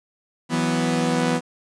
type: chord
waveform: sawtooth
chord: E suspended second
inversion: none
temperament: equal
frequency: 164.81 / 185 / 246.9 Hz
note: E3 / F#3 / B3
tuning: 0 / 0 / 0 cents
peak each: -20 / -24 / -18 dBFS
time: 0.49-1.41 s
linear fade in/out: 50 ms
effects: resampled to 22050 Hz + 8-bit